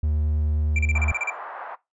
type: tone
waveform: triangle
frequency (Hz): 75.8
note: D#2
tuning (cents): -45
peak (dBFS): -18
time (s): 0.03-1.12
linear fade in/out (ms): 5
type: tone bursts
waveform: triangle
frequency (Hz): 2356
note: D7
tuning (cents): +5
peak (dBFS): -21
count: 9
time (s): 0.76-1.3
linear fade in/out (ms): 2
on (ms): 28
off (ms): 36
type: band-pass noise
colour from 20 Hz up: pink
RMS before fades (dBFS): -36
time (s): 0.94-1.76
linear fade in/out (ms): 20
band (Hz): 700 to 1400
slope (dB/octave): 24
effects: noise-tail reverb RT60 0.2 s tail -19 dB re dry + resampled to 22050 Hz